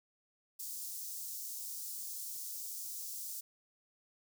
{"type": "high-pass noise", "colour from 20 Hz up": "white", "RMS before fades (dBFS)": -43, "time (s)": [0.59, 3.41], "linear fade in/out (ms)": 10, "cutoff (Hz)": 5300, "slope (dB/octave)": 24, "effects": []}